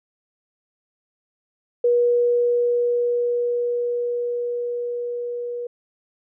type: tone with level ramp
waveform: sine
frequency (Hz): 481.8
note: B4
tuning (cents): -43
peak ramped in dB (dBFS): -14 to -26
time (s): 1.84-5.67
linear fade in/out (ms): 5
effects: none